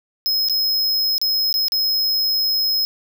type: tone with dropouts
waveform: square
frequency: 5130 Hz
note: E8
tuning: 48 cents flat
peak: -17 dBFS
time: 0.26-2.85 s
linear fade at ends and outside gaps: 0 ms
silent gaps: 0.486-0.497 / 1.181-1.215 / 1.527-1.541 / 1.683-1.721 s
effects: none